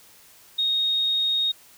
sine tone, 3729 Hz, A#7, in tune, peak -20 dBFS, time 0.58-1.52 s, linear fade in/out 10 ms, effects white hiss -52 dBFS RMS until 1.77 s

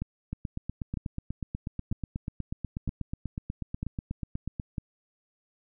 two click trains, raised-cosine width 5 ms, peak -20 / -19 dBFS, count 36 / 6, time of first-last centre 0.33-4.598 / 0.02-4.782 s, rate 8.2 / 1.05 Hz, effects none

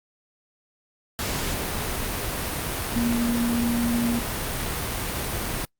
sine tone in noise, 236.1 Hz, A#3, 22 cents sharp, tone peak -21 dBFS, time 2.96-4.19 s, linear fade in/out 0 ms, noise pink, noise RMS -28 dBFS, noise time 1.19-5.65 s, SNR +4 dB, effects noise-tail reverb RT60 0.1 s tail -24 dB re dry + Opus 48 kbps

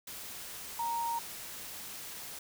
sine tone in noise, 932 Hz, A#5, 1 cent flat, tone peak -31 dBFS, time 0.79-1.19 s, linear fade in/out 5 ms, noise white, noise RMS -44 dBFS, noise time 0.07-2.39 s, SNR +10 dB, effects none

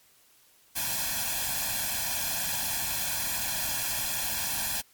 white noise with comb filter, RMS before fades -30 dBFS, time 0.75-4.82 s, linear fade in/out 20 ms, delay 1.2 ms, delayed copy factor +0.9, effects white hiss -61 dBFS RMS until 4.93 s + MP3 96 kbps

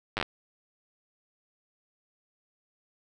slowing click train, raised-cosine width 0.3 ms, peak -13 dBFS, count 6, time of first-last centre 0.17-0.227 s, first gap 9 ms, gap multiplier 1.12, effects none

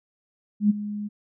sine tone with ADSR envelope, 207.7 Hz, G#3, in tune, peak -13 dBFS, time 0.6-1.09 s, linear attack 99 ms, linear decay 19 ms, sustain -15 dB, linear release 24 ms, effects none

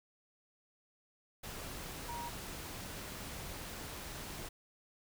sine tone in noise, 948 Hz, A#5, 29 cents sharp, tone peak -41 dBFS, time 2.08-2.29 s, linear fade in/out 10 ms, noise pink, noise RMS -45 dBFS, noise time 1.43-4.49 s, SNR +1 dB, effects none

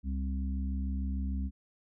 harmonic tone, 66.7 Hz, C2, 34 cents sharp, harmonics 1 / 3 / 4, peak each -31 / -38 / -43 dBFS, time 0.03-1.51 s, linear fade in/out 50 ms, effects none

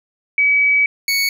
sine / 25% pulse tone pair in turn, 2279 / 2224 Hz, C#7 / C#7, +47 / +5 cents, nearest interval unison, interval 42 cents, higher first, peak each -11 dBFS, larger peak neither, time 0.38-0.86 / 1.08-1.29 s, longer first, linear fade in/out 2 ms, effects none

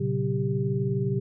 sine tone cluster, 116.9 / 136.5 / 189 / 395.1 Hz, A#2 / C#3 / F#3 / G4, +5 / -26 / +37 / +14 cents, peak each -29 / -27 / -31 / -30 dBFS, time 0-1.2 s, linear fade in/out 10 ms, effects none

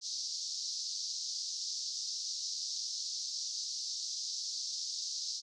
white band-pass noise, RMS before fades -39 dBFS, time 0.01-5.42 s, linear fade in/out 50 ms, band 4300 to 6000 Hz, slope 48 dB/octave, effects none

